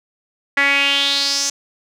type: tone with band-pass filter sweep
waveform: sawtooth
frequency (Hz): 280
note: C#4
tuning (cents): +18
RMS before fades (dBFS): -17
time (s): 0.57-1.5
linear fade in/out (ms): 5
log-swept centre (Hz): 1900 to 6300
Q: 4.9
effects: none